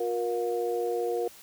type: tone cluster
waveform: sine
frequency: 357.8 / 472.4 / 714 Hz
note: F4 / A#4 / F5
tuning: +42 / +23 / +38 cents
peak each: -32 / -28 / -35 dBFS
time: 0-1.28 s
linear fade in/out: 5 ms
effects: white hiss -51 dBFS RMS until 1.42 s